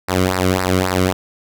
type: tone with flanger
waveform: sawtooth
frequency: 92.5 Hz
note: F#2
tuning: in tune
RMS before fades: -17 dBFS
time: 0.08-1.13 s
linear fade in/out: 10 ms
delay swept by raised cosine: 0.3 to 1.2 ms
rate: 3.7 Hz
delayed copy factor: -0.85
effects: none